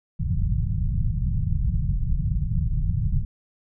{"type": "low-pass noise", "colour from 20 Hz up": "pink", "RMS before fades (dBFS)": -23, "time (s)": [0.19, 3.25], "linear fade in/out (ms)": 5, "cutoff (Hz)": 170, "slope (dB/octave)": 48, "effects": []}